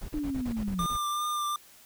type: noise bursts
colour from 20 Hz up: brown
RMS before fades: -37 dBFS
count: 9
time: 0.01-0.969 s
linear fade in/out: 10 ms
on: 79 ms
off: 31 ms
type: linear sweep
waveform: sine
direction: down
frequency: 307.2 to 165.6 Hz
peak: -29 dBFS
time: 0.14-0.86 s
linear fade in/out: 0 ms
type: tone with vibrato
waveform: square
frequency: 1196 Hz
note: D6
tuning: 31 cents sharp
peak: -29 dBFS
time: 0.79-1.56 s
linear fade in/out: 2 ms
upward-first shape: triangle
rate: 2.6 Hz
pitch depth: 24 cents each way
effects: white hiss -55 dBFS RMS until 1.85 s